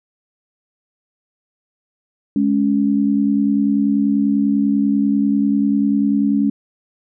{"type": "tone pair together", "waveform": "sine", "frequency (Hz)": [209.8, 280], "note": ["G#3", "C#4"], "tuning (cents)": [18, 18], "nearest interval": "perfect fourth", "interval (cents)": 500, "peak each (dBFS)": -16, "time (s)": [2.36, 6.5], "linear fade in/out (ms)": 2, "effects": []}